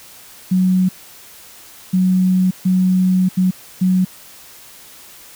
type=tone bursts at uneven times; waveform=sine; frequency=185 Hz; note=F#3; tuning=in tune; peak=-11 dBFS; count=5; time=0.51-0.89 / 1.93-2.51 / 2.65-3.29 / 3.37-3.51 / 3.81-4.05 s; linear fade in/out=10 ms; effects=white hiss -41 dBFS RMS until 5.35 s

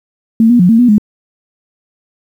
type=tone with pitch steps; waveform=sine; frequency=225.6 / 241.3 / 178.7 / 227.2 / 245 / 210 Hz; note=A3 / B3 / F3 / A#3 / B3 / G#3; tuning=+44 / -40 / +40 / -44 / -14 / +19 cents; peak=-4 dBFS; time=0.4-0.982 s; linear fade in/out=2 ms; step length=97 ms; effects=7-bit

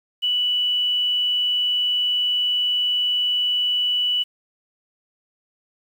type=tone with quantisation; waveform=sine; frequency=2960 Hz; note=F#7; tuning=in tune; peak=-18 dBFS; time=0.22-4.24 s; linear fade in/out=20 ms; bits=8; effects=none

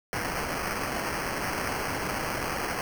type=noise with sample-and-hold; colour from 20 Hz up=white; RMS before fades=-31 dBFS; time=0.13-2.81 s; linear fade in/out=0 ms; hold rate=3675 Hz; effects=none

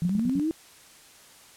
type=linear sweep; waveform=sine; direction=up; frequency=160 to 329.6 Hz; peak=-23 dBFS; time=0.02-0.51 s; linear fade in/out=0 ms
type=tone bursts; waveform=sine; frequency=185 Hz; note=F#3; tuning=in tune; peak=-27 dBFS; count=4; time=0.05-0.397 s; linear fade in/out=0 ms; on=44 ms; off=57 ms
effects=white hiss -52 dBFS RMS until 1.56 s + low-pass 11000 Hz 12 dB/octave

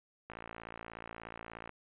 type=click train; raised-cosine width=0.5 ms; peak=-29 dBFS; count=80; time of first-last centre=0.3-1.693 s; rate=56.7 Hz; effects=resampled to 8000 Hz

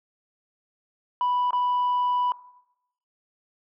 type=tone with dropouts; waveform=sine; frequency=987 Hz; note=B5; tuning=1 cent flat; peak=-19 dBFS; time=1.21-2.32 s; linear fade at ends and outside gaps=1 ms; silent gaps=1.507-1.531 s; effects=noise-tail reverb RT60 0.8 s tail -18 dB re dry + tanh soft clip ceiling -19 dBFS

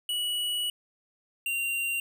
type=tone pair in turn; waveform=square; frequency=2934 / 2769 Hz; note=F#7 / F7; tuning=-15 / -15 cents; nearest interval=minor second; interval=100 cents; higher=first; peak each=-28 dBFS; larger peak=neither; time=0.09-0.7 / 1.46-2 s; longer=first; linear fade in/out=2 ms; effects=none

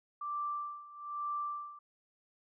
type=tone with tremolo; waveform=sine; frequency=1174.7 Hz; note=D6; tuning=in tune; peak=-33 dBFS; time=0.21-1.79 s; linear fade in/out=5 ms; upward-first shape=sine; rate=1.1 Hz; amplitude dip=85%; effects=none

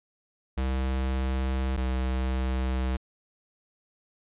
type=tone pair in turn; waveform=square; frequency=65.41 / 64.32 Hz; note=C2 / C2; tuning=0 / -29 cents; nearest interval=unison; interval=29 cents; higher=first; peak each=-26 dBFS; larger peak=neither; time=0.57-1.77 / 1.77-2.97 s; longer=neither; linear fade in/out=10 ms; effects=resampled to 8000 Hz

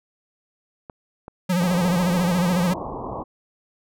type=clicks; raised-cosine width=1 ms; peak=-23 dBFS; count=2; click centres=0.898 / 1.281 s
type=tone with vibrato; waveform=square; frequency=177.7 Hz; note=F3; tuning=30 cents sharp; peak=-19 dBFS; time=1.49-2.74 s; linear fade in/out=10 ms; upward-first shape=sine; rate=14 Hz; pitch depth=85 cents each way
type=low-pass noise; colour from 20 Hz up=white; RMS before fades=-31 dBFS; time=1.6-3.24 s; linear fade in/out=20 ms; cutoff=1100 Hz; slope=96 dB/octave
effects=none

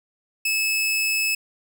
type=tone; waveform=sawtooth; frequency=2600 Hz; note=E7; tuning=24 cents flat; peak=-17 dBFS; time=0.45-1.35 s; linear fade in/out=5 ms; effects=none

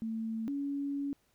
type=tone pair in turn; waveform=sine; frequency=223.5 / 281.6 Hz; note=A3 / C#4; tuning=+27 / +27 cents; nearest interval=major third; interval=400 cents; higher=second; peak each=-33 / -32 dBFS; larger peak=second; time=0.02-0.48 / 0.48-1.13 s; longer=second; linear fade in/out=0 ms; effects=pink hiss -72 dBFS RMS until 1.34 s

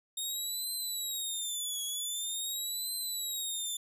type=tone with vibrato; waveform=15% pulse; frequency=3699 Hz; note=A#7; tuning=14 cents flat; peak=-27 dBFS; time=0.17-3.77 s; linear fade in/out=5 ms; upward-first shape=triangle; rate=0.45 Hz; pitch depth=180 cents each way; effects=resampled to 32000 Hz

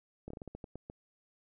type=slowing click train; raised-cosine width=2 ms; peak=-30 dBFS; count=10; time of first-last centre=0.28-0.899 s; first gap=24 ms; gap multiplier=1.25; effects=none

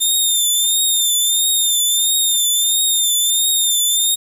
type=tone with vibrato; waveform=15% pulse; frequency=3616 Hz; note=A7; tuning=47 cents sharp; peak=-7 dBFS; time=0-4.16 s; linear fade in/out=20 ms; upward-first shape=triangle; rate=1.5 Hz; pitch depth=65 cents each way; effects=7-bit

